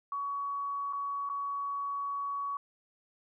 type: tone with dropouts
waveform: sine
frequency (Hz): 1125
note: C#6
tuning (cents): +25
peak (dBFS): -32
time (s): 0.12-2.57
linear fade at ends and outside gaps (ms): 2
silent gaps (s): 0.927-0.932 / 1.291-1.298
effects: none